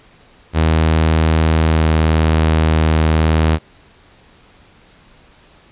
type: tone with pitch glide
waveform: sawtooth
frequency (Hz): 79.8 to 79.16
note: D#2 to D#2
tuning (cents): +44 to +30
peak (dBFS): -7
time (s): 0.53-3.59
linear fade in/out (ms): 50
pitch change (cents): -14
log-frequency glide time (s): 1.71-1.95
effects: pink hiss -48 dBFS RMS until 5.71 s + resampled to 8000 Hz